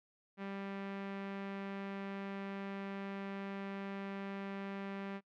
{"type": "tone with low-pass filter", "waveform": "sawtooth", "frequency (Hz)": 196.8, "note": "G3", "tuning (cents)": 7, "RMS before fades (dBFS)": -43, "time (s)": [0.37, 5.21], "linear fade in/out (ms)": 50, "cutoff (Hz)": 2300, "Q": 1.4, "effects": ["noise-tail reverb RT60 0.1 s tail -25 dB re dry"]}